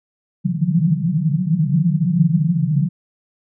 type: band-pass noise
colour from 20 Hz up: white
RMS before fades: -17 dBFS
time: 0.44-2.89 s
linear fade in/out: 20 ms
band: 140 to 180 Hz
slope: 96 dB/octave
effects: none